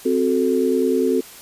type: chord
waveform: sine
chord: F# diminished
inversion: second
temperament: equal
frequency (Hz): 261.6 / 370 / 440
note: C4 / F#4 / A4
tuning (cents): 0 / 0 / 0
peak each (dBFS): -20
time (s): 0.05-1.21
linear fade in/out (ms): 10
effects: white hiss -41 dBFS RMS until 1.41 s + resampled to 32000 Hz